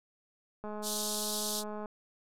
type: click train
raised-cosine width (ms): 1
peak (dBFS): -28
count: 258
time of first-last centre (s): 0.64-1.858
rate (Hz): 211
type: band-pass noise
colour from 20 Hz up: pink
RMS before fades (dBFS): -36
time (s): 0.82-1.64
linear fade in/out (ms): 50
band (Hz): 3500 to 13000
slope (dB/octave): 48
effects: none